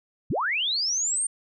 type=linear sweep; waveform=sine; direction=up; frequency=59.1 to 9010 Hz; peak=-23 dBFS; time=0.3-1.27 s; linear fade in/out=5 ms; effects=none